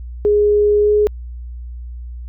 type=tone with pitch glide; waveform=sine; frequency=415.3 to 418.9 Hz; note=G#4 to G#4; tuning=0 to +15 cents; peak=-10 dBFS; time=0.25-1.07 s; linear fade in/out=0 ms; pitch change=+15 cents; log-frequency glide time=0.81-0.91 s; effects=added 60 Hz sine -27 dBFS peak until 2.28 s